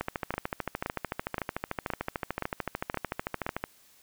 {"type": "two click trains", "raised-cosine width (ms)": 0.5, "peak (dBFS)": [-15, -15], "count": [7, 50], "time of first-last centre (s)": [[0.34, 3.465], [0.01, 3.64]], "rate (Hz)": [1.92, 13.5], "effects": ["white hiss -60 dBFS RMS until 4.02 s"]}